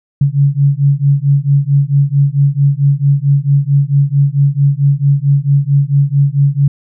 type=beating tone pair; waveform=sine; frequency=138.59 / 143.09 Hz; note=C#3 / D3; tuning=0 / -45 cents; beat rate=4.5 Hz; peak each=-11 dBFS; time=0.21-6.68 s; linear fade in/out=5 ms; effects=none